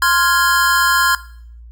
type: chord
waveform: square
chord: F minor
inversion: second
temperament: equal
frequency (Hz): 1046.5 / 1396.9 / 1661.2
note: C6 / F6 / Ab6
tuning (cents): 0 / 0 / 0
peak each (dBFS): -17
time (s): 0.02-1.15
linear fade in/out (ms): 2
effects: noise-tail reverb RT60 0.6 s tail -18 dB re dry + added 58 Hz sine -35 dBFS peak until 1.71 s